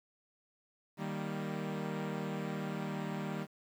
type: chord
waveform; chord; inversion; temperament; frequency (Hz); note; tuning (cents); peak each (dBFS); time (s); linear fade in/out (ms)
sawtooth; Eb major; none; equal; 155.56 / 196 / 233.1; Eb3 / G3 / Bb3; 0 / 0 / 0; -36 / -35 / -39; 0.97-3.47; 50
effects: low-pass 3000 Hz 12 dB/octave + 10-bit